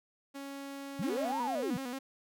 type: tone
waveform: sawtooth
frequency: 277.2 Hz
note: C#4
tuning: in tune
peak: -37 dBFS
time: 0.34-1.33 s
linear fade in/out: 20 ms
type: linear two-way sweep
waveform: sine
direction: up then down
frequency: 141.1 to 987.8 to 145 Hz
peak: -32 dBFS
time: 0.99-1.77 s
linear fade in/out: 5 ms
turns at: 1.41 s
type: tone with vibrato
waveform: sawtooth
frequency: 257 Hz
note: C4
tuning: 31 cents flat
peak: -33 dBFS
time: 1.02-1.99 s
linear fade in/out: 10 ms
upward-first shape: square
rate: 6.6 Hz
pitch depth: 82 cents each way
effects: none